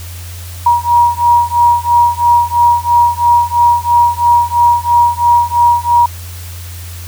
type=beating tone pair; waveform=sine; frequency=952 / 955 Hz; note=A#5 / A#5; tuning=+36 / +42 cents; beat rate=3 Hz; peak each=-10 dBFS; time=0.66-6.06 s; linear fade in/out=5 ms; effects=added 87 Hz sine -25 dBFS peak until 7.07 s + white hiss -33 dBFS RMS until 7.07 s